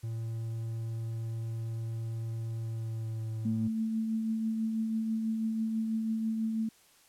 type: tone with pitch glide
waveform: triangle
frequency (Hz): 113.6 to 110.69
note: A#2 to A2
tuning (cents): -44 to +11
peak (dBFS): -31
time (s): 0.03-3.68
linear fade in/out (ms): 10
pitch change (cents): -45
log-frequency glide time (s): 2.56-3.4
type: tone with tremolo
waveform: sine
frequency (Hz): 222.1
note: A3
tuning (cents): +16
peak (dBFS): -27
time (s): 3.45-6.69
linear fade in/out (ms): 5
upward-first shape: triangle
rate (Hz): 6.1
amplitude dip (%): 35
effects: white hiss -62 dBFS RMS until 7.08 s + low-pass 12000 Hz 12 dB/octave